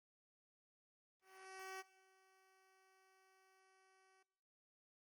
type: tone with ADSR envelope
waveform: 10% pulse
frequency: 380 Hz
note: F#4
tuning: 46 cents sharp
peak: -39 dBFS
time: 1.21-4.23 s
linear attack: 590 ms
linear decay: 27 ms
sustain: -24 dB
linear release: 6 ms
effects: noise-tail reverb RT60 1.0 s tail -20 dB re dry + Opus 24 kbps